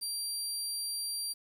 25% pulse tone, 4725 Hz, D8, 10 cents sharp, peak -29 dBFS, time 0.01-1.34 s, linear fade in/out 20 ms, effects 10-bit

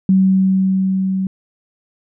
sine tone with level ramp, 190 Hz, F#3, 46 cents sharp, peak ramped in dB -8 to -16 dBFS, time 0.09-1.27 s, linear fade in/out 2 ms, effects none

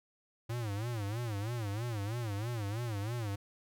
square tone with vibrato, 110 Hz, A2, in tune, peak -35 dBFS, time 0.49-3.36 s, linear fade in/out 10 ms, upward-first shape sine, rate 3.1 Hz, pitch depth 180 cents each way, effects none

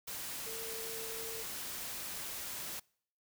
sine tone in noise, 450.8 Hz, A4, 42 cents sharp, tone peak -45 dBFS, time 0.46-1.43 s, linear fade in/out 10 ms, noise white, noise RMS -42 dBFS, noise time 0.07-2.8 s, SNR -6 dB, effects noise-tail reverb RT60 0.6 s tail -26 dB re dry

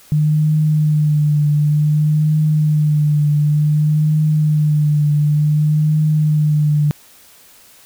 sine tone with vibrato, 151 Hz, D3, 48 cents sharp, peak -11 dBFS, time 0.12-6.91 s, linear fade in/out 0 ms, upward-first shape triangle, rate 0.55 Hz, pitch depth 38 cents each way, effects white hiss -46 dBFS RMS until 7.85 s

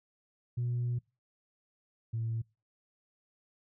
sine tone pair in turn, 121.3 / 113.65 Hz, B2 / A#2, -31 / -43 cents, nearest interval minor second, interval 112 cents, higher first, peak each -28 / -30 dBFS, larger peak first, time 0.57-0.99 / 2.13-2.42 s, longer first, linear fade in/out 10 ms, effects noise-tail reverb RT60 0.3 s tail -26 dB re dry + tanh soft clip ceiling -27 dBFS

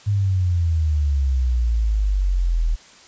sine exponential sweep, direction down, 104 to 39.03 Hz, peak -16 dBFS, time 0.06-2.76 s, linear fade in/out 20 ms, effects white hiss -47 dBFS RMS until 3.07 s + resampled to 16000 Hz

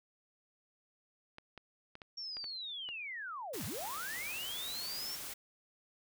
clicks, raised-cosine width 0.3 ms, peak -32 dBFS, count 10, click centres 1.384 / 1.577 / 1.954 / 2.018 / 2.369 / 2.442 / 2.889 / 3.611 / 3.645 / 3.853 s
sine linear two-way sweep, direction down then up, 5570 to 76 to 5570 Hz, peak -40 dBFS, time 2.17-5.16 s, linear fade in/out 10 ms, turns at 3.65 s
white noise, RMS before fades -44 dBFS, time 3.53-5.34 s, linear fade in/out 10 ms
effects none

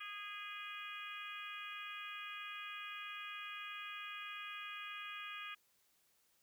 harmonic tone, 411.6 Hz, G#4, 16 cents flat, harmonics 3 / 4 / 5 / 6 / 7 / 8, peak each -50 / -52 / -54 / -49 / -54 / -55 dBFS, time 0-5.55 s, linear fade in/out 10 ms, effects white hiss -75 dBFS RMS until 6.42 s

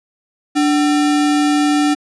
sine tone with sample-and-hold, 293.7 Hz, D4, in tune, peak -11 dBFS, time 0.55-1.95 s, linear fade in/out 20 ms, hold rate 1050 Hz, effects resampled to 22050 Hz

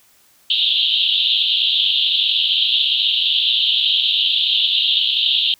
pink band-pass noise, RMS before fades -17 dBFS, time 0.5-5.54 s, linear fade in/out 2 ms, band 2900 to 3900 Hz, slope 96 dB/octave, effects white hiss -54 dBFS RMS until 5.59 s

